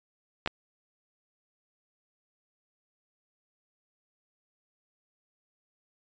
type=clicks; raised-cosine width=0.3 ms; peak=-12 / -14 dBFS; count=2; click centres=0.461 / 0.475 s; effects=resampled to 16000 Hz